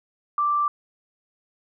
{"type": "tone", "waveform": "sine", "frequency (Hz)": 1174.7, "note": "D6", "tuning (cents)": 0, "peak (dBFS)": -19, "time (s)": [0.38, 0.68], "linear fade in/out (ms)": 2, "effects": []}